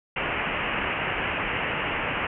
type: low-pass noise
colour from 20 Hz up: white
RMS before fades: -28 dBFS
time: 0.16-2.27 s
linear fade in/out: 5 ms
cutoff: 2900 Hz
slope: 96 dB/octave
effects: none